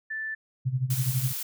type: tone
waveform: sine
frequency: 1760 Hz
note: A6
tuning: in tune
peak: -30 dBFS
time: 0.1-0.35 s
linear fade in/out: 10 ms
type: tone with tremolo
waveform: sine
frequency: 128.7 Hz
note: C3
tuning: 28 cents flat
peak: -21 dBFS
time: 0.65-1.33 s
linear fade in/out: 20 ms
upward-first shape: sine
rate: 12 Hz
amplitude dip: 80%
type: noise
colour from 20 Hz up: blue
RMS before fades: -33 dBFS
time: 0.9-1.43 s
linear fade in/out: 5 ms
effects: none